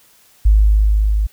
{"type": "tone with level ramp", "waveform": "sine", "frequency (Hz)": 52.2, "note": "G#1", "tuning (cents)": 10, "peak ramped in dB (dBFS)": [-6, -13], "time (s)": [0.45, 1.27], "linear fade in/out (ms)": 10, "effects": ["white hiss -51 dBFS RMS until 1.32 s"]}